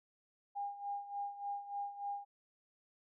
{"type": "tone with tremolo", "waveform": "sine", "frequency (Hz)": 808, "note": "G#5", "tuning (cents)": -48, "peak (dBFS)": -36, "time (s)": [0.55, 2.25], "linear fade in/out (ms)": 20, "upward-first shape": "sine", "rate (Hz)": 3.4, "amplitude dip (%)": 75, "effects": []}